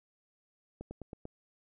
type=slowing click train; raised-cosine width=2 ms; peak=-29 dBFS; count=5; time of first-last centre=0.81-1.254 s; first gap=100 ms; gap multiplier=1.07; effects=none